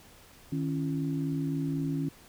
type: tone cluster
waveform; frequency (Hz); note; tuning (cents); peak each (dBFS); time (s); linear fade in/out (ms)
sine; 154.6 / 274.3 / 338.3; D#3 / C#4 / E4; -11 / -18 / +45; -31 / -31 / -40; 0.52-2.09; 5
effects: pink hiss -55 dBFS RMS until 2.28 s